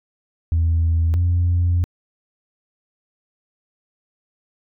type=tone pair in turn; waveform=sine; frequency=82.41 / 87.31 Hz; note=E2 / F2; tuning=0 / 0 cents; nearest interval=minor second; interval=100 cents; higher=second; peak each=-13 dBFS; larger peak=neither; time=0.52-1.14 / 1.14-1.84 s; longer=second; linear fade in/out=0 ms; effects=tanh soft clip ceiling -12 dBFS